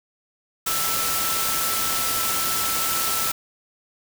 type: tone in noise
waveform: sine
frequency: 1326 Hz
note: E6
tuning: 10 cents sharp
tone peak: -29 dBFS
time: 0.66-3.32 s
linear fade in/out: 10 ms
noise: white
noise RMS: -24 dBFS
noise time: 0.66-3.32 s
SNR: -8 dB
effects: none